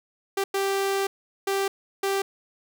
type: tone bursts at uneven times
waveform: sawtooth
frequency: 392 Hz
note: G4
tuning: in tune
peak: -19 dBFS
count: 4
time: 0.37-0.44 / 0.54-1.07 / 1.47-1.68 / 2.03-2.22 s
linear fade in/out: 5 ms
effects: none